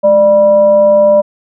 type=tone with frequency modulation; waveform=sine; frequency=594 Hz; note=D5; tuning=20 cents sharp; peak=-4 dBFS; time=0.03-1.22 s; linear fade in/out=20 ms; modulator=383 Hz; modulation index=0.34; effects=none